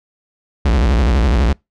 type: tone with vibrato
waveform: 45% pulse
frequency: 62 Hz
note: B1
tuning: 7 cents sharp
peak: -11 dBFS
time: 0.65-1.53 s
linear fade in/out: 5 ms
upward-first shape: sine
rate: 12 Hz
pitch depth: 290 cents each way
effects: noise-tail reverb RT60 0.2 s tail -26 dB re dry + low-pass 5000 Hz 12 dB/octave